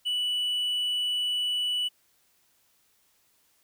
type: tone with hard clipping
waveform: triangle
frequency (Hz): 2960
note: F#7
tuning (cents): 0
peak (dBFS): -26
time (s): 0.05-1.89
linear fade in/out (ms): 20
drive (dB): 5
effects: white hiss -67 dBFS RMS until 3.63 s